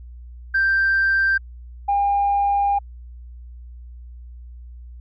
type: tone pair in turn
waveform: sine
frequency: 1572 / 805.3 Hz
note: G6 / G5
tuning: +4 / +46 cents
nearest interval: octave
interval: 1158 cents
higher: first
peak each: -14 / -15 dBFS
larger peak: first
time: 0.54-1.38 / 1.88-2.79 s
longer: second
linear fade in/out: 10 ms
effects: tanh soft clip ceiling -12 dBFS + added 60 Hz sine -36 dBFS peak until 5 s